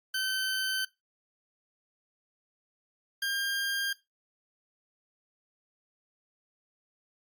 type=tone pair in turn; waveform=20% pulse; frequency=1536 / 1603.9 Hz; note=G6 / G6; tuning=-36 / +39 cents; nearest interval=minor second; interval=75 cents; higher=second; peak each=-24 dBFS; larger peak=neither; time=0.14-0.85 / 3.22-3.93 s; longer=neither; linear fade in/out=5 ms; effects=noise-tail reverb RT60 0.2 s tail -19 dB re dry + Opus 32 kbps